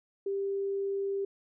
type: tone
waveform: sine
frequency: 394.8 Hz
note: G4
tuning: 12 cents sharp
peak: -29 dBFS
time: 0.26-1.25 s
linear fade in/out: 5 ms
effects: none